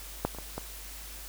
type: clicks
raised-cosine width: 1 ms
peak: -12 / -30 / -26 / -20 dBFS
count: 4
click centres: 0.25 / 0.348 / 0.386 / 0.58 s
effects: added 50 Hz sine -45 dBFS peak until 1.28 s + white hiss -45 dBFS RMS until 1.28 s